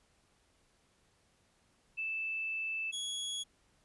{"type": "tone pair in turn", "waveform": ["sine", "sawtooth"], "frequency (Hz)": [2637, 3346], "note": ["E7", "G#7"], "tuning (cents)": [0, 12], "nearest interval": "major third", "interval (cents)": 412, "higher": "second", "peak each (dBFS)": [-34, -33], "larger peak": "second", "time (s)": [[1.97, 2.92], [2.92, 3.44]], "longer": "first", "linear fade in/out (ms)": 20, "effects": ["pink hiss -71 dBFS RMS until 3.84 s", "resampled to 24000 Hz"]}